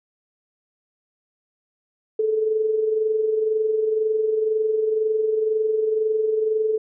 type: tone with amplitude modulation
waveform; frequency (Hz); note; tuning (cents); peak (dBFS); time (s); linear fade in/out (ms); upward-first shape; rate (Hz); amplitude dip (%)
sine; 435.7; A4; -17; -16; 2.19-6.78; 5; sine; 22; 50
effects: none